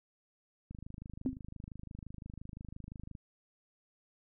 click train, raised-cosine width 5 ms, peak -33 dBFS, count 64, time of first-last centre 0.71-3.152 s, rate 25.8 Hz
sine tone with exponential decay, 259.7 Hz, C4, 13 cents flat, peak -25 dBFS, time 1.26-1.39 s, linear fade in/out 1 ms, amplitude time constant 28 ms
effects none

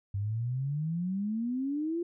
sine exponential sweep, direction up, 96.9 to 350.7 Hz, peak -29 dBFS, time 0.14-2.03 s, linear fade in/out 5 ms, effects none

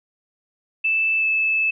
sine tone with pitch glide, 2637 to 2617 Hz, E7 to E7, 0 to -13 cents, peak -17 dBFS, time 0.84-1.71 s, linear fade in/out 10 ms, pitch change -13 cents, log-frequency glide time 1.18-1.25 s, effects none

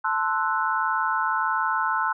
sine chord, F# half-diminished seventh, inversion first, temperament equal, 880 / 1046.5 / 1318.5 / 1480 Hz, A5 / C6 / E6 / F#6, 0 / 0 / 0 / 0 cents, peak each -27 dBFS, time 0.04-2.13 s, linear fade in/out 10 ms, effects none

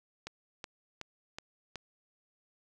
click train, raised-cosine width 0.2 ms, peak -23 dBFS, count 5, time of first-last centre 0.27-1.757 s, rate 2.69 Hz, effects none

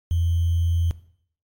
sine tone with sample-and-hold, 84.5 Hz, E2, 43 cents sharp, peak -18 dBFS, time 0.11-0.91 s, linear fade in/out 0 ms, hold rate 3150 Hz, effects noise-tail reverb RT60 0.6 s tail -17 dB re dry + MP3 96 kbps

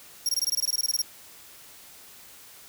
sawtooth tone bursts, 5588 Hz, F8, in tune, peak -20 dBFS, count 15, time 0.26-1.018 s, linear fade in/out 2 ms, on 30 ms, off 22 ms, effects white hiss -49 dBFS RMS until 2.68 s

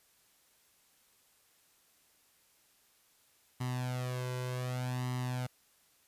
sawtooth tone with flanger, 125.9 Hz, B2, 34 cents sharp, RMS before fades -36 dBFS, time 3.6-5.47 s, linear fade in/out 10 ms, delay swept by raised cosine 1 to 2 ms, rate 0.66 Hz, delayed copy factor +0.75, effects white hiss -68 dBFS RMS until 6.07 s + resampled to 32000 Hz

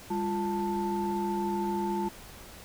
sine tone cluster, 201.6 / 347.8 / 884 Hz, G3 / F4 / A5, +49 / -7 / +8 cents, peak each -31 dBFS, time 0.1-2.09 s, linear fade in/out 10 ms, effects tanh soft clip ceiling -21 dBFS + pink hiss -48 dBFS RMS until 2.64 s

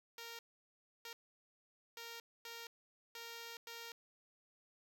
5% pulse tone bursts at uneven times, 464 Hz, A#4, 8 cents flat, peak -36 dBFS, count 6, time 0.18-0.39 / 1.05-1.13 / 1.97-2.2 / 2.45-2.67 / 3.15-3.57 / 3.67-3.92 s, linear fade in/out 2 ms, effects none

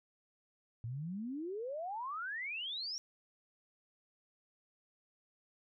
sine exponential sweep, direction up, 110 to 5690 Hz, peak -38 dBFS, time 0.84-2.98 s, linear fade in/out 0 ms, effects none

